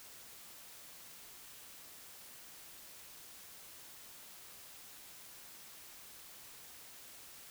silence, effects white hiss -54 dBFS RMS until 7.5 s

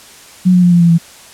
sine tone with pitch steps, 182.8 / 179.56 / 176.37 / 173.24 / 170.16 / 167.14 Hz, F#3 / F3 / F3 / F3 / F3 / E3, -21 / +48 / +17 / -14 / -45 / +24 cents, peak -5 dBFS, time 0.45-0.984 s, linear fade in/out 20 ms, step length 89 ms, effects white hiss -38 dBFS RMS until 1.33 s + low-pass 10000 Hz 12 dB/octave

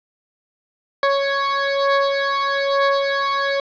20% pulse beating tone pair, 554.4 / 555.5 Hz, C#5 / C#5, 0 / +4 cents, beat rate 1.1 Hz, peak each -14 / -16 dBFS, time 1.03-3.6 s, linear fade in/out 2 ms, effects resampled to 11025 Hz + 7-bit

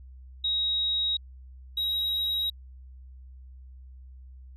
sine / triangle tone pair in turn, 3800 / 3822 Hz, A#7 / A#7, +33 / +43 cents, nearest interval unison, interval 10 cents, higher second, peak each -24 dBFS, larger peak neither, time 0.44-1.17 / 1.77-2.5 s, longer neither, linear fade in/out 5 ms, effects added 64 Hz sine -44 dBFS peak until 4.56 s + resampled to 32000 Hz

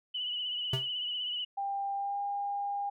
sine tone with vibrato, 2960 Hz, F#7, in tune, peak -32 dBFS, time 0.14-1.45 s, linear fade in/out 10 ms, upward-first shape triangle, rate 16 Hz, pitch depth 55 cents each way
square tone with exponential decay, 130.9 Hz, C3, 1 cent sharp, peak -27 dBFS, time 0.73-0.89 s, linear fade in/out 5 ms, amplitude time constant 33 ms
sine tone with pitch glide, 795 to 806.6 Hz, G5 to G5, +24 to +49 cents, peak -31 dBFS, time 1.57-2.9 s, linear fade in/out 10 ms, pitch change +25 cents, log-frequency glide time 1.95-2.19 s
effects none

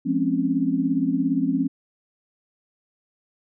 sine chord, Db major seventh, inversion first, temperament just, 173.24 / 207.9 / 259.9 / 277.2 Hz, F3 / Ab3 / C4 / Db4, -14 / +2 / -11 / 0 cents, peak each -28 / -29 / -23 / -23 dBFS, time 0.05-1.68 s, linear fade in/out 20 ms, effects none

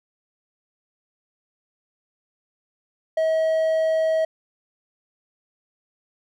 triangle tone, 640 Hz, D#5, 49 cents sharp, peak -16 dBFS, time 3.17-4.25 s, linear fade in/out 5 ms, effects none

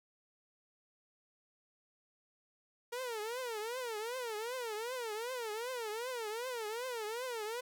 sawtooth tone with vibrato, 466.2 Hz, A#4, in tune, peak -34 dBFS, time 2.92-7.61 s, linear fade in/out 10 ms, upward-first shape triangle, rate 2.6 Hz, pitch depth 210 cents each way, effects none

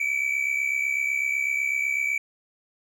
triangle tone pair together, 2281 / 2349 Hz, C#7 / D7, +49 / 0 cents, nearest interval minor second, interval 51 cents, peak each -23 / -26 dBFS, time 0-2.18 s, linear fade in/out 5 ms, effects none

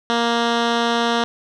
10% pulse tone with low-pass filter, 234.1 Hz, A#3, 8 cents sharp, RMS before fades -19 dBFS, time 0.1-1.24 s, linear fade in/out 0 ms, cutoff 4200 Hz, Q 1.5, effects none

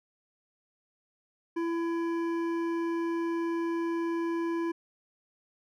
triangle tone with hard clipping, 335.2 Hz, E4, 29 cents sharp, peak -30 dBFS, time 1.56-4.72 s, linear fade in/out 10 ms, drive 15 dB, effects none

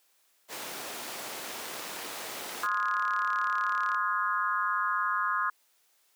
pink noise, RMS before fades -37 dBFS, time 0.48-2.68 s, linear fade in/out 50 ms
click train, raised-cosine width 0.2 ms, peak -26 dBFS, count 90, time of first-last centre 1.46-3.946 s, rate 35.8 Hz
sine chord, F minor seventh, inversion second, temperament equal with one note detuned, 1046.5 / 1244.5 / 1427.9 / 1661.2 Hz, C6 / Eb6 / F6 / Ab6, 0 / 0 / +38 / 0 cents, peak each -31 / -30 / -33 / -34 dBFS, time 2.63-5.5 s, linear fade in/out 5 ms
effects white hiss -68 dBFS RMS until 6.15 s + high-pass 400 Hz 12 dB/octave

